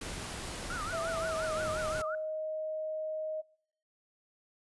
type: noise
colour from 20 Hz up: pink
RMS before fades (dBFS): -40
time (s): 0.01-2.02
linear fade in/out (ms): 5
type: tone with vibrato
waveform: sine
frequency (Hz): 1330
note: E6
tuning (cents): +15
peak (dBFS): -36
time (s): 0.7-2.15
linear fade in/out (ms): 2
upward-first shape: triangle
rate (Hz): 5.7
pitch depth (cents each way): 220
type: tone with pitch glide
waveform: sine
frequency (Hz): 659.3 to 624.8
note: E5 to D#5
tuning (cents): 0 to +7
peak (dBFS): -33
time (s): 0.92-3.42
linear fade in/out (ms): 20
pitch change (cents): -93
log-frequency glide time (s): 1.1-1.57
effects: noise-tail reverb RT60 0.7 s tail -25 dB re dry + resampled to 24000 Hz